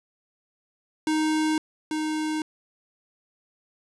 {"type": "tone pair in turn", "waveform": "square", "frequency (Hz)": [311.1, 309.9], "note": ["D#4", "D#4"], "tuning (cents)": [0, -7], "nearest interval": "unison", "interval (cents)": 7, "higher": "first", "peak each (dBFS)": [-22, -26], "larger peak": "first", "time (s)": [[1.07, 1.58], [1.91, 2.42]], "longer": "neither", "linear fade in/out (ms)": 2, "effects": ["resampled to 24000 Hz", "9-bit"]}